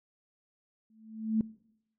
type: tone with exponential growth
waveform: sine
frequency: 220 Hz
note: A3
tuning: in tune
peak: -22 dBFS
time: 0.9-1.41 s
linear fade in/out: 2 ms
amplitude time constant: 110 ms
effects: noise-tail reverb RT60 0.8 s tail -22 dB re dry